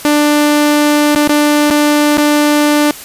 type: tone with dropouts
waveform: sawtooth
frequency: 295.9 Hz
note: D4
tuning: 13 cents sharp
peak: -4 dBFS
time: 0.05-2.91 s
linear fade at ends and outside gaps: 0 ms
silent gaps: 1.15-1.16 / 1.275-1.293 / 1.701-1.708 / 2.171-2.181 s
effects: white hiss -30 dBFS RMS until 3.04 s + resampled to 32000 Hz